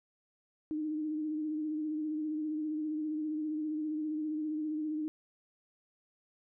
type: tone with vibrato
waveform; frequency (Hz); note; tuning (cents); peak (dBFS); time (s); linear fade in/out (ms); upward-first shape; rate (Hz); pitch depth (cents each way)
sine; 307.3; D#4; -21; -32; 0.71-5.08; 0; sine; 15; 34
effects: none